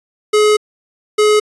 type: tone pair in turn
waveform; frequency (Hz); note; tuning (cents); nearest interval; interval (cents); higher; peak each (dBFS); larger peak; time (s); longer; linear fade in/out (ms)
square; 423.3 / 423.3; G#4 / G#4; +33 / +33; unison; 0; neither; -9; neither; 0.33-0.57 / 1.18-1.4; first; 10
effects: resampled to 24000 Hz